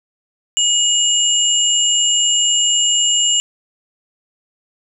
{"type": "tone pair together", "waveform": "sine", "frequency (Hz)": [2900, 7268], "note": ["F#7", "A#8"], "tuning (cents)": [-35, -45], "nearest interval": "octave + major third", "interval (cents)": 1590, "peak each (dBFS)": -15, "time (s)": [0.57, 3.4], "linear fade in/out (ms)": 0, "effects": []}